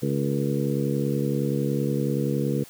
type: harmonic tone with a mistuned harmonic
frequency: 70.7 Hz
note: C#2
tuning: 35 cents sharp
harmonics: 2 / 3 / 4 / 5 / 6 / 7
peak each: -26 / -28 / -30 / -32 / -33 / -31 dBFS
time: 0.02-2.64 s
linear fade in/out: 10 ms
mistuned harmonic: 7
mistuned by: -48 cents
effects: white hiss -48 dBFS RMS until 2.69 s